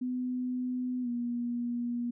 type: tone with pitch glide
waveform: sine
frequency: 251.1 to 239.9 Hz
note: B3 to A#3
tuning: +29 to +50 cents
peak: -30 dBFS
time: 0.01-2.11 s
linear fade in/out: 10 ms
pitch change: -79 cents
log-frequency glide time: 1.02-1.08 s
effects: none